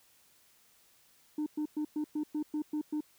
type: tone bursts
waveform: sine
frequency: 302.2 Hz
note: D4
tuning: 50 cents sharp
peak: -28 dBFS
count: 9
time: 1.38-3.007 s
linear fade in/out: 5 ms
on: 83 ms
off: 110 ms
effects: tanh soft clip ceiling -29 dBFS + white hiss -65 dBFS RMS until 3.18 s